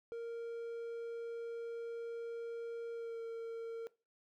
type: tone with pitch glide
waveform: triangle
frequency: 464.7 to 458 Hz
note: A#4 to A#4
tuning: -5 to -31 cents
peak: -38 dBFS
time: 0.12-3.87 s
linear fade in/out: 0 ms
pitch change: -26 cents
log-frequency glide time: 2.93-3.21 s
effects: noise-tail reverb RT60 0.3 s tail -20 dB re dry